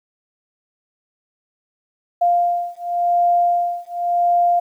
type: beating tone pair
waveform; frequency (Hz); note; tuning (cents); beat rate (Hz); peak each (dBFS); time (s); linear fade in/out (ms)
sine; 698.5 / 699.41; F5 / F5; 0 / +2; 0.91; -18; 2.21-4.6; 10
effects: 9-bit